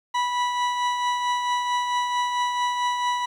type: tone with tremolo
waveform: 40% pulse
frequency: 981 Hz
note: B5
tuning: 12 cents flat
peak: -19 dBFS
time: 0.14-3.26 s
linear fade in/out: 10 ms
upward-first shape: triangle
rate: 4.5 Hz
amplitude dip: 45%
effects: low-pass 5000 Hz 12 dB/octave + 9-bit

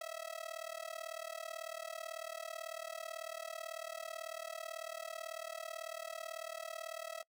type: tone with amplitude modulation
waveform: sawtooth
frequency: 651 Hz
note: E5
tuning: 22 cents flat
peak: -35 dBFS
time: 0.01-7.23 s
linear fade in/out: 5 ms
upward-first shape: sine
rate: 38.1 Hz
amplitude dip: 95%
effects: noise-tail reverb RT60 0.1 s tail -25 dB re dry

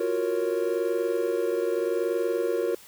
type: chord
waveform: triangle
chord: Gb major seventh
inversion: third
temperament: equal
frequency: 349.2 / 370 / 466.2 / 554.4 Hz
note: F4 / Gb4 / Bb4 / Db5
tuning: 0 / 0 / 0 / 0 cents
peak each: -28 / -28 / -25 / -30 dBFS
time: 0-2.75 s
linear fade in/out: 5 ms
effects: white hiss -50 dBFS RMS until 2.87 s

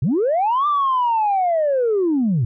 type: linear two-way sweep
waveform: sine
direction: up then down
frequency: 105.1 to 1198 to 105.1 Hz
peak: -14 dBFS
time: 0.02-2.45 s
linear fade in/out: 5 ms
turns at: 0.67 s
effects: tanh soft clip ceiling -12 dBFS

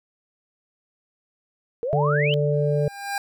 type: exponential sweep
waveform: sine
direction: up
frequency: 448.8 to 3136 Hz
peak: -23 dBFS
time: 1.83-2.34 s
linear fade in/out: 0 ms
type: harmonic tone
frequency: 146.83 Hz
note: D3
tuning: in tune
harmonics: 1 / 3 / 4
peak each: -21 / -24 / -25 dBFS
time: 1.93-2.88 s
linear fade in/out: 0 ms
type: tone with exponential growth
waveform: 25% pulse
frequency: 801 Hz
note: G5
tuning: 37 cents sharp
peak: -19 dBFS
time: 2.53-3.18 s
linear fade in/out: 2 ms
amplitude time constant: 140 ms
effects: none

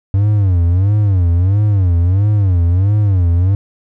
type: tone with vibrato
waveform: triangle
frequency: 94.8 Hz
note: F#2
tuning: 43 cents sharp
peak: -7 dBFS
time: 0.14-3.55 s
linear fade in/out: 0 ms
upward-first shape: sine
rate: 1.5 Hz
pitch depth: 190 cents each way
effects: none

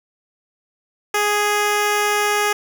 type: tone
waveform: 10% pulse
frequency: 415.3 Hz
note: G#4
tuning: in tune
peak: -8 dBFS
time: 1.14-2.53 s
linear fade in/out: 5 ms
effects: none

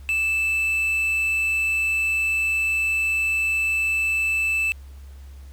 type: tone with quantisation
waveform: triangle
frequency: 2637 Hz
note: E7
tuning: in tune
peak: -18 dBFS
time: 0.09-4.72 s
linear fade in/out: 0 ms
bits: 7
effects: added 68 Hz sine -38 dBFS peak until 5.52 s + pink hiss -56 dBFS RMS until 5.52 s

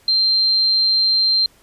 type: tone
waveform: sine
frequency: 4153 Hz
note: C8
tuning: 14 cents flat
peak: -13 dBFS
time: 0.08-1.46 s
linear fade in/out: 2 ms
effects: pink hiss -53 dBFS RMS until 1.62 s + resampled to 32000 Hz

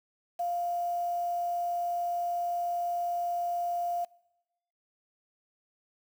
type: tone with quantisation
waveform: sine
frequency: 698.5 Hz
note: F5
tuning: in tune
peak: -28 dBFS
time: 0.39-4.05 s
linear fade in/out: 10 ms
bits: 8
effects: noise-tail reverb RT60 1.0 s tail -24 dB re dry

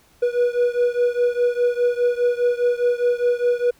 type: beating tone pair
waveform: triangle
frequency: 483.9 / 488.8 Hz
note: B4 / B4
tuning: -35 / -18 cents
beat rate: 4.9 Hz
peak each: -17 / -19 dBFS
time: 0.22-3.71 s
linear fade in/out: 10 ms
effects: pink hiss -56 dBFS RMS until 3.79 s

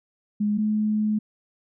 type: tone pair in turn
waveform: sine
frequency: 208.5 / 213.3 Hz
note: G#3 / G#3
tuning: +7 / +46 cents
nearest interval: unison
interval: 39 cents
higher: second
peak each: -20 dBFS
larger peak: neither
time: 0.4-0.58 / 0.58-1.19 s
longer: second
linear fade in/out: 10 ms
effects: none

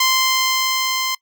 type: tone with level ramp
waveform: 10% pulse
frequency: 1042 Hz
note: C6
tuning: 7 cents flat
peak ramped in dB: -5 to -11 dBFS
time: 0-1.15 s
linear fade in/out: 5 ms
effects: noise-tail reverb RT60 0.1 s tail -21 dB re dry

